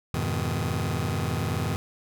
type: chord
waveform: sawtooth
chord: F half-diminished seventh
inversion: none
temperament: just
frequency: 87.31 / 104.77 / 125.72 / 157.15 Hz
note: F2 / Ab2 / Cb3 / Eb3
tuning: 0 / +16 / +31 / +18 cents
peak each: -27 dBFS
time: 0.14-1.76 s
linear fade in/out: 0 ms
effects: none